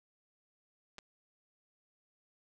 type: clicks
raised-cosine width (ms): 0.2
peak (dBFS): -30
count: 2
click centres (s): 0.983 / 0.988
effects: none